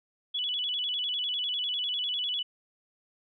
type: tone with vibrato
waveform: sine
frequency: 3171 Hz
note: G7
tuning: 19 cents sharp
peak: -28 dBFS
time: 0.34-2.43 s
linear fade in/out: 10 ms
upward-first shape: square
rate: 10 Hz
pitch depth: 110 cents each way
effects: none